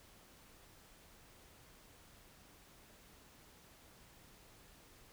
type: silence
effects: pink hiss -62 dBFS RMS until 5.12 s